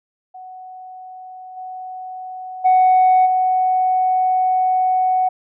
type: tone with level steps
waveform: sine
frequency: 743 Hz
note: F#5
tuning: 7 cents sharp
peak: -33 / -28 / -8 / -13 dBFS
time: 0.34-5.29 s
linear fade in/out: 10 ms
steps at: 1.56 / 2.64 / 3.25 s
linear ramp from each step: 20 ms
effects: tanh soft clip ceiling -7 dBFS